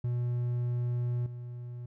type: tone with level steps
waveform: triangle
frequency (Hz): 121.5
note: B2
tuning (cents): -28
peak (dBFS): -26 / -36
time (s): 0.04-1.86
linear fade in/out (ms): 5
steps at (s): 1.26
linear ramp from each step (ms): 2
effects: none